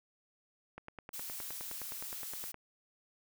click train, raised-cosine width 0.5 ms, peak -30 dBFS, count 18, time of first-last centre 0.78-2.543 s, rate 9.64 Hz
blue noise, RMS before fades -43 dBFS, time 1.13-2.52 s, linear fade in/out 10 ms
effects none

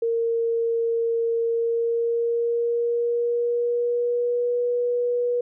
sine tone with pitch glide, 461.3 to 485.1 Hz, A#4 to B4, -18 to -31 cents, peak -20 dBFS, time 0.02-5.41 s, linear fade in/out 5 ms, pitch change +87 cents, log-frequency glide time 1.43-4.59 s, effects none

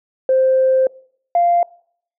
sine tone pair in turn, 523.3 / 694.5 Hz, C5 / F5, 0 / -10 cents, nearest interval perfect fourth, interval 490 cents, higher second, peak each -10 dBFS, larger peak neither, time 0.29-0.87 / 1.35-1.63 s, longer first, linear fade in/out 2 ms, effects noise-tail reverb RT60 0.6 s tail -24 dB re dry + tanh soft clip ceiling -6 dBFS

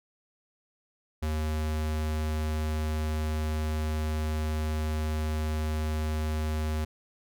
square tone, 77.4 Hz, D#2, 9 cents flat, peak -28 dBFS, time 1.22-6.85 s, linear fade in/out 10 ms, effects none

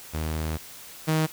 sawtooth tone pair in turn, 78.7 / 157.4 Hz, D#2 / D#3, +20 / +20 cents, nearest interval octave, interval 1200 cents, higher second, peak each -23 / -17 dBFS, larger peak second, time 0.13-0.58 / 1.07-1.27 s, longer first, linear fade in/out 20 ms, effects white hiss -44 dBFS RMS until 1.32 s

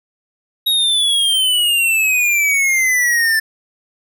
square exponential sweep, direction down, 3806 to 1760 Hz, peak -13 dBFS, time 0.66-3.4 s, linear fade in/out 10 ms, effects none

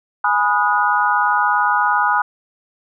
sine chord, G# minor seventh, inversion none, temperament equal with one note detuned, 830.6 / 987.8 / 1244.5 / 1452 Hz, G#5 / B5 / D#6 / F#6, 0 / 0 / 0 / -33 cents, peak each -19 dBFS, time 0.24-2.22 s, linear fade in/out 5 ms, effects none

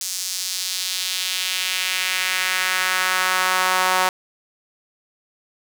sawtooth tone with high-pass filter sweep, 185 Hz, F#3, in tune, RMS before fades -22 dBFS, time 0.01-4.09 s, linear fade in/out 2 ms, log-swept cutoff 6000 to 900 Hz, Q 1.5, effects none

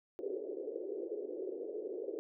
pink band-pass noise, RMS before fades -41 dBFS, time 0.19-2.19 s, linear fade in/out 0 ms, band 360 to 480 Hz, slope 48 dB/octave, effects none

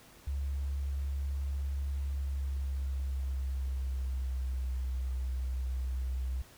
sine tone with pitch glide, 69.3 to 63.92 Hz, C#2 to C2, 0 to -40 cents, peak -31 dBFS, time 0.27-6.42 s, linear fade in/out 5 ms, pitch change -140 cents, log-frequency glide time 1.98-4.7 s, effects pink hiss -57 dBFS RMS until 6.57 s

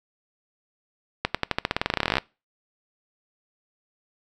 accelerating click train, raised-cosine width 0.3 ms, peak -5 dBFS, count 23, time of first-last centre 1.25-2.183 s, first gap 96 ms, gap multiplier 0.91, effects noise-tail reverb RT60 0.3 s tail -24 dB re dry

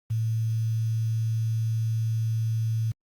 sine tone with quantisation, 112.5 Hz, A2, 39 cents sharp, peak -23 dBFS, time 0.1-2.92 s, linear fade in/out 10 ms, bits 8, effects Opus 32 kbps

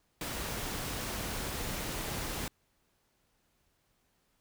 pink noise, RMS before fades -37 dBFS, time 0.21-2.48 s, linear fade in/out 2 ms, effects pink hiss -74 dBFS RMS until 4.4 s

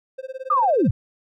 triangle tone with tremolo, 524 Hz, C5, 2 cents sharp, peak -25 dBFS, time 0.18-0.88 s, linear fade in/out 10 ms, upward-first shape sine, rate 18 Hz, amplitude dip 100%
sine linear sweep, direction down, 1256 to 76.6 Hz, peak -15 dBFS, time 0.5-0.91 s, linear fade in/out 5 ms
effects none

